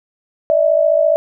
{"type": "tone pair together", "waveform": "sine", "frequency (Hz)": [590.3, 645], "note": ["D5", "E5"], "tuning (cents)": [9, -38], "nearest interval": "major second", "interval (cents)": 153, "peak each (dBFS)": -13, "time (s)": [0.5, 1.16], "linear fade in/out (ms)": 0, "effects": []}